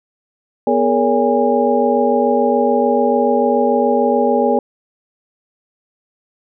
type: tone cluster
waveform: sine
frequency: 245.3 / 416.9 / 463.8 / 567 / 817 Hz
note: B3 / G#4 / A#4 / C#5 / G#5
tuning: -12 / +7 / -9 / +39 / -29 cents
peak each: -18 dBFS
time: 0.67-4.59 s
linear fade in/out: 2 ms
effects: none